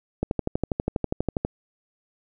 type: click train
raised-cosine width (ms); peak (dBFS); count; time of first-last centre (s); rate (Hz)
2; -10; 16; 0.23-1.45; 12.3
effects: none